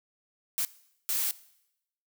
blue noise bursts at uneven times, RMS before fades -29 dBFS, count 2, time 0.58-0.65 / 1.09-1.31 s, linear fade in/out 0 ms, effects noise-tail reverb RT60 0.8 s tail -19 dB re dry

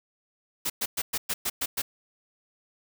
white noise bursts, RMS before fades -28 dBFS, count 8, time 0.65-1.82 s, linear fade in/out 10 ms, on 50 ms, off 110 ms, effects none

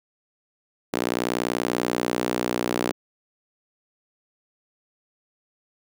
sawtooth tone with high-pass filter, 60.4 Hz, B1, 38 cents flat, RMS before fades -26 dBFS, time 0.93-2.92 s, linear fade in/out 5 ms, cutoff 310 Hz, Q 1.4, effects none

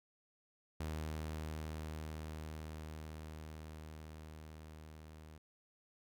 sawtooth tone with level ramp, 77.9 Hz, D#2, 3 cents sharp, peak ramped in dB -35 to -49 dBFS, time 0.8-5.38 s, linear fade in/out 5 ms, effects none

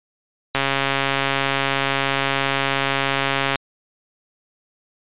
click train, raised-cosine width 0.3 ms, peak -3 dBFS, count 413, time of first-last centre 0.55-3.557 s, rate 137 Hz, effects resampled to 8000 Hz

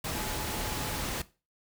sine tone in noise, 854 Hz, G#5, 48 cents sharp, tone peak -42 dBFS, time 0.14-1.01 s, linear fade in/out 5 ms, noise pink, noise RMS -34 dBFS, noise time 0.04-1.22 s, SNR -11 dB, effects noise-tail reverb RT60 0.3 s tail -17 dB re dry

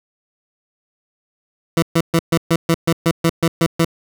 20% pulse tone bursts, 165.7 Hz, E3, 9 cents sharp, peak -7 dBFS, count 12, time 1.77-3.848 s, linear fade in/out 2 ms, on 54 ms, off 130 ms, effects none

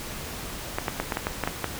clicks, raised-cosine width 0.5 ms, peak -10 dBFS, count 9, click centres 0.785 / 0.882 / 1 / 1.122 / 1.171 / 1.269 / 1.437 / 1.475 / 1.643 s, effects pink hiss -36 dBFS RMS until 1.79 s

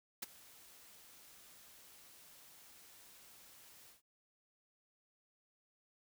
white noise with ADSR envelope, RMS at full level -40 dBFS, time 0.22-4.02 s, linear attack 8 ms, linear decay 21 ms, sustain -20 dB, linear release 130 ms, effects none

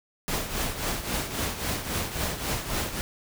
pink noise with tremolo, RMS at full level -27 dBFS, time 0.28-3.01 s, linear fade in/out 0 ms, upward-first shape triangle, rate 3.7 Hz, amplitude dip 70%, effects none

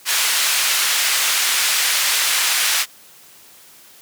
pink band-pass noise, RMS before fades -18 dBFS, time 0.05-2.86 s, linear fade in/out 50 ms, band 1800 to 14000 Hz, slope 12 dB/octave, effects white hiss -46 dBFS RMS until 4.01 s + high-pass 100 Hz 12 dB/octave

